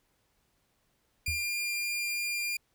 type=tone; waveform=sawtooth; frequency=2401 Hz; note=D7; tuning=38 cents sharp; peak=-27 dBFS; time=1.26-2.57 s; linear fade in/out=5 ms
type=tone with exponential decay; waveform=sine; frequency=81.3 Hz; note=E2; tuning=23 cents flat; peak=-28 dBFS; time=1.28-1.48 s; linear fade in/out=0 ms; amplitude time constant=43 ms
effects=pink hiss -73 dBFS RMS until 2.74 s